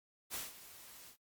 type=noise with ADSR envelope; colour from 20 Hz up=white; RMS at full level=-40 dBFS; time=0.3-1.17 s; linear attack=46 ms; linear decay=170 ms; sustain=-15 dB; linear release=86 ms; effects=noise-tail reverb RT60 0.1 s tail -19 dB re dry + Opus 48 kbps